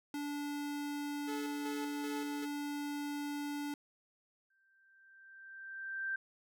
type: tone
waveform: square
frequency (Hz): 290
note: D4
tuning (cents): -22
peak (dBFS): -38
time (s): 0.14-3.74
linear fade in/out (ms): 2
type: tone with tremolo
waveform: sawtooth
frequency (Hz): 432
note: A4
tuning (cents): -32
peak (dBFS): -38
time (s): 1.27-2.46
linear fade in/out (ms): 20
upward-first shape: square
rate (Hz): 2.6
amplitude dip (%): 55
type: tone with exponential growth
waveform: sine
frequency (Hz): 1568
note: G6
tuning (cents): 0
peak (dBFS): -33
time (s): 4.5-6.16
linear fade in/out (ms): 5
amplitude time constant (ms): 360
effects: none

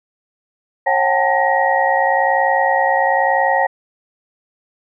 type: tone cluster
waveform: sine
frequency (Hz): 545 / 737 / 798 / 888 / 1890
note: C#5 / F#5 / G5 / A5 / A#6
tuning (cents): -29 / -7 / +31 / +16 / +23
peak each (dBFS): -19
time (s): 0.86-3.67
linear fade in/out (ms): 10
effects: none

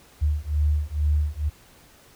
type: beating tone pair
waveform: sine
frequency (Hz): 73.7 / 75.9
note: D2 / D#2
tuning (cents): +7 / -42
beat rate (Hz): 2.2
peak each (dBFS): -23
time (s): 0.21-1.5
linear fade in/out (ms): 20
effects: pink hiss -53 dBFS RMS until 2.15 s

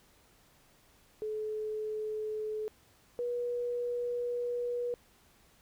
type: tone pair in turn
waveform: sine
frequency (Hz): 430 / 484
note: A4 / B4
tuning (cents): -40 / -35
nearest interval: major second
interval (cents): 205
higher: second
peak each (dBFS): -33 / -31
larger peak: second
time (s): 1.22-2.68 / 3.19-4.94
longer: second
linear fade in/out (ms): 0
effects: pink hiss -64 dBFS RMS until 5.61 s

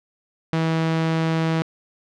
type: tone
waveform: sawtooth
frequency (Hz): 162.1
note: E3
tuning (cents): -29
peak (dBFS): -15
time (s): 0.53-1.62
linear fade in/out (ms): 0
effects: low-pass 4000 Hz 12 dB/octave

